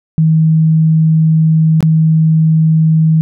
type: tone with dropouts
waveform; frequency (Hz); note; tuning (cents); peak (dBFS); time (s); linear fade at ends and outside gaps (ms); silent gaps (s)
sine; 159.2; D#3; +40; -6; 0.18-3.21; 0; 1.806-1.827
effects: none